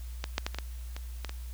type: clicks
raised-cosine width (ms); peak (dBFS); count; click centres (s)
0.2; -15 / -10 / -13 / -20 / -16 / -22 / -18 / -21; 8; 0.241 / 0.381 / 0.465 / 0.546 / 0.586 / 0.965 / 1.247 / 1.294
effects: added 60 Hz sine -37 dBFS peak until 1.53 s + white hiss -55 dBFS RMS until 1.53 s